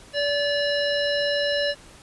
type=harmonic tone with a mistuned harmonic; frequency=577 Hz; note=D5; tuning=31 cents flat; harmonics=1 / 3 / 5 / 7 / 9; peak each=-23 / -28 / -30 / -31 / -33 dBFS; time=0.13-1.75 s; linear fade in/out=50 ms; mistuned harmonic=9; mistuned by=+35 cents; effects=pink hiss -48 dBFS RMS until 2.02 s + resampled to 24000 Hz